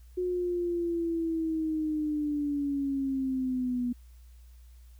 sine linear sweep, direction down, 363.8 to 242.6 Hz, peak -27 dBFS, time 0.17-3.93 s, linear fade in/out 10 ms, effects added 60 Hz sine -49 dBFS peak until 4.99 s + white hiss -67 dBFS RMS until 4.99 s

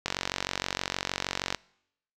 click train, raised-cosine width 0.2 ms, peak -10 dBFS, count 70, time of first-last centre 0.06-1.547 s, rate 46.4 Hz, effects noise-tail reverb RT60 0.8 s tail -25 dB re dry

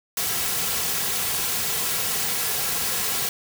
white noise with comb filter, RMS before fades -25 dBFS, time 0.17-3.29 s, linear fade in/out 2 ms, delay 3.3 ms, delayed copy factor -0.55, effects none

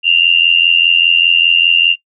sine tone with amplitude modulation, 2794 Hz, F7, in tune, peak -3 dBFS, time 0.03-1.96 s, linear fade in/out 50 ms, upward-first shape sine, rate 85 Hz, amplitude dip 80%, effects noise-tail reverb RT60 0.1 s tail -21 dB re dry

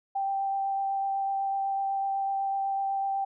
sine tone with vibrato, 784 Hz, G5, in tune, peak -26 dBFS, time 0.15-3.25 s, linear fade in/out 10 ms, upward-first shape sine, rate 8 Hz, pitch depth 9 cents each way, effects none

